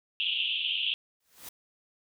pink band-pass noise, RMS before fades -30 dBFS, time 0.2-0.94 s, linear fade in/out 0 ms, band 2700 to 3400 Hz, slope 96 dB/octave
white noise with exponential growth, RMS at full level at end -40 dBFS, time 1.2-1.49 s, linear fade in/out 5 ms, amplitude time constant 61 ms
effects none

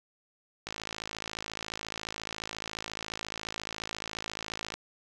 click train, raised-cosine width 0.2 ms, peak -18 dBFS, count 222, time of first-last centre 0.67-4.74 s, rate 54.3 Hz, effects none

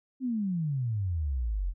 sine exponential sweep, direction down, 268.5 to 41.08 Hz, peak -27 dBFS, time 0.2-1.74 s, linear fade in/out 50 ms, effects none

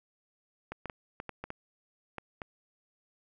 clicks, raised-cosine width 0.5 ms, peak -23 dBFS, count 9, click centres 0.72 / 0.857 / 0.898 / 1.201 / 1.293 / 1.44 / 1.504 / 2.183 / 2.418 s, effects none

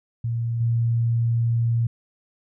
sine tone with level steps, 116.54 Hz, A#2, in tune, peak -22 / -18 dBFS, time 0.24-1.87 s, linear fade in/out 5 ms, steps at 0.6 s, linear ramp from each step 10 ms, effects none

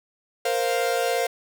45% pulse chord, Bb suspended second, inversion none, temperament equal, 466.2 / 523.3 / 698.5 Hz, Bb4 / C5 / F5, 0 / 0 / 0 cents, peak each -26 dBFS, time 0.45-1.27 s, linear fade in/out 5 ms, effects none

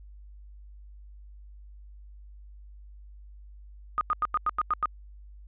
sine tone bursts, 1235 Hz, D#6, 13 cents flat, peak -22 dBFS, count 8, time 3.98-4.857 s, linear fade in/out 0 ms, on 30 ms, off 91 ms, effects added 50 Hz sine -45 dBFS peak until 5.47 s + resampled to 8000 Hz

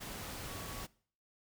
sine tone in noise, 1129 Hz, C#6, 31 cents sharp, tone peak -51 dBFS, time 0.48-0.85 s, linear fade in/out 20 ms, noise pink, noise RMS -44 dBFS, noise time 0-0.87 s, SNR -10 dB, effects noise-tail reverb RT60 0.5 s tail -22 dB re dry

